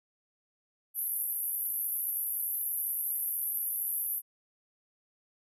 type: band-pass noise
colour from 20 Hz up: white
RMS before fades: -33 dBFS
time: 0.94-4.22 s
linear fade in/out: 50 ms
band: 11000 to 13000 Hz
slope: 96 dB/octave
effects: resampled to 32000 Hz